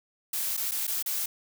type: noise with dropouts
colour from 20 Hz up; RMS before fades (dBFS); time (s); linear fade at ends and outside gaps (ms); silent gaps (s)
blue; -30; 0.33-1.26; 5; 0.568-0.574 / 0.712-0.717 / 0.87-0.876 / 1.026-1.06
effects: none